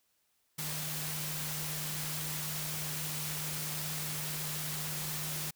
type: tone in noise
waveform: sine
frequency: 152.7 Hz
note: D#3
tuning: 32 cents flat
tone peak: -41 dBFS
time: 0.58-5.51 s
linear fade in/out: 10 ms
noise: white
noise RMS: -38 dBFS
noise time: 0.58-5.51 s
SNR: -6 dB
effects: white hiss -75 dBFS RMS until 5.55 s